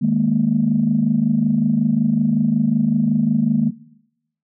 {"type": "chord", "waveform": "sine", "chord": "D# suspended fourth", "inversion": "none", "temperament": "equal", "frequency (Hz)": [155.56, 207.7, 233.1], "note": ["D#3", "G#3", "A#3"], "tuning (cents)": [0, 0, 0], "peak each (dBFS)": [-21, -18, -17], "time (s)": [0.01, 3.71], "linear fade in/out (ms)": 20, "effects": ["noise-tail reverb RT60 0.8 s tail -18 dB re dry", "tanh soft clip ceiling -5 dBFS"]}